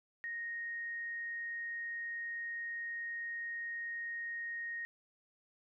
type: tone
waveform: sine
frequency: 1864.7 Hz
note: A#6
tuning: in tune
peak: -38 dBFS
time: 0.24-4.85 s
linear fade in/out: 0 ms
effects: none